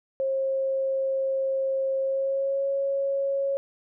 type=tone with pitch glide; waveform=sine; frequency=536 to 550.8 Hz; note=C5 to C#5; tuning=+42 to -11 cents; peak=-23 dBFS; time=0.2-3.57 s; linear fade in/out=0 ms; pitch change=+47 cents; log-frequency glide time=2-2.66 s; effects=none